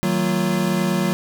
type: tone cluster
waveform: square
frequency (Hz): 157.3 / 186.6 / 228.5 / 349.2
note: D#3 / F#3 / A#3 / F4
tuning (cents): +19 / +15 / -34 / 0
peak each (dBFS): -27 / -21 / -26 / -27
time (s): 0.03-1.13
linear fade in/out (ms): 0
effects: none